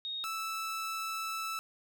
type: tone pair in turn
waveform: sine / sawtooth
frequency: 3729 / 1315.9 Hz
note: A#7 / E6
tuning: 0 / -3 cents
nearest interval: octave + tritone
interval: 1803 cents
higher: first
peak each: -35 / -31 dBFS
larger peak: second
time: 0.05-0.24 / 0.24-1.59 s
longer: second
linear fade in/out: 0 ms
effects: none